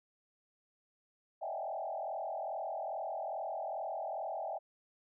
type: tone with frequency modulation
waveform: sine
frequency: 714 Hz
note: F5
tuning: 38 cents sharp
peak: -36 dBFS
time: 1.41-4.59 s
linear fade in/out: 20 ms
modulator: 42.4 Hz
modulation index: 2.7
effects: none